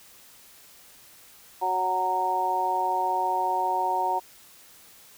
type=harmonic tone; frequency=185.1 Hz; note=F#3; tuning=1 cent sharp; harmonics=2 / 3 / 4 / 5; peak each=-34 / -36 / -27 / -25 dBFS; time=1.61-4.2 s; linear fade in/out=20 ms; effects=white hiss -52 dBFS RMS until 5.17 s